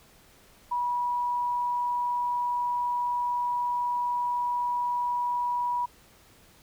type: tone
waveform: sine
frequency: 972 Hz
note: B5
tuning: 28 cents flat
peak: -25 dBFS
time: 0.71-5.86 s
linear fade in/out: 10 ms
effects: pink hiss -57 dBFS RMS until 6.62 s